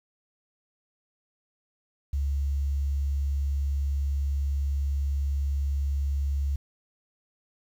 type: tone with quantisation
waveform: sine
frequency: 70 Hz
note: C#2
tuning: 18 cents sharp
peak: -24 dBFS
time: 2.13-6.56 s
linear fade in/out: 5 ms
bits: 9
effects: none

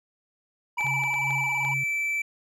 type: tone with vibrato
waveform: triangle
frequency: 900 Hz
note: A5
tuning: 39 cents sharp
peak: -29 dBFS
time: 0.77-1.74 s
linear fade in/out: 5 ms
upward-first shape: square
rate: 18 Hz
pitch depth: 110 cents each way
type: tone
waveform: triangle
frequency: 2323 Hz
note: D7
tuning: 20 cents flat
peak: -23 dBFS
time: 0.78-2.22 s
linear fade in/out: 5 ms
type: clicks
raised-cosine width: 0.3 ms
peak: -23 dBFS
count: 6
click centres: 0.809 / 0.867 / 1.037 / 1.141 / 1.307 / 1.65 s
type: tone with tremolo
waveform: sine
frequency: 137.2 Hz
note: C#3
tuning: 17 cents flat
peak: -30 dBFS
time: 0.84-1.84 s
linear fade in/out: 5 ms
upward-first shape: sine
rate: 2.5 Hz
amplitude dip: 75%
effects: none

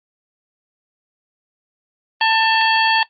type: harmonic tone with a mistuned harmonic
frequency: 891 Hz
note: A5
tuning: 22 cents sharp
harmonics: 1 / 2 / 3 / 4 / 5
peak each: -16 / -19 / -21 / -22 / -23 dBFS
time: 2.21-3.03 s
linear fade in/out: 2 ms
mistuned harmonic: 4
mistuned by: -140 cents
effects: noise-tail reverb RT60 0.1 s tail -17 dB re dry + Opus 24 kbps

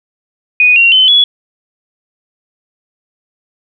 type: tone with pitch steps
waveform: sine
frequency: 2480 / 2752 / 3053 / 3388 Hz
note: D#7 / F7 / G7 / G#7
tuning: -6 / -26 / -46 / +34 cents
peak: -4 dBFS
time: 0.6-1.24 s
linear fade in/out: 2 ms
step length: 160 ms
effects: none

